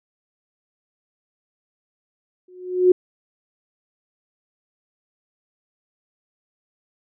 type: tone with exponential growth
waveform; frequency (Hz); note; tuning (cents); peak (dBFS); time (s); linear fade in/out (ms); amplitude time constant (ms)
sine; 364.3; F#4; -27; -7; 2.48-2.92; 5; 94
effects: none